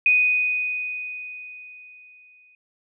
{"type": "tone with exponential decay", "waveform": "sine", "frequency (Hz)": 2489, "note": "D#7", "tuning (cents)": 0, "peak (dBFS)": -13, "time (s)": [0.06, 2.55], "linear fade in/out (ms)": 2, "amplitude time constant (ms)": 540, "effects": []}